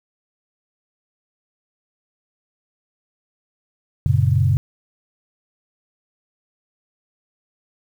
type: chord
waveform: sine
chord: F# major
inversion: none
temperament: equal with one note detuned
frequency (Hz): 93.41 / 116.54 / 138.59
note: F#2 / A#2 / C#3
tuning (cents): +17 / 0 / 0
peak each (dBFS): -18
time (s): 4.06-4.57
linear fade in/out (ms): 0
effects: 8-bit